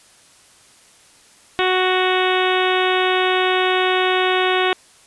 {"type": "harmonic tone", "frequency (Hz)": 370, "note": "F#4", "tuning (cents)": 0, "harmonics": [1, 2, 3, 4, 5, 6, 7, 8, 9, 10], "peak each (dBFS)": [-19, -22, -24, -25, -26, -27, -27, -28, -29, -29], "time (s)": [1.59, 4.73], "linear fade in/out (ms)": 0, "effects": ["white hiss -50 dBFS RMS until 5.06 s", "resampled to 24000 Hz"]}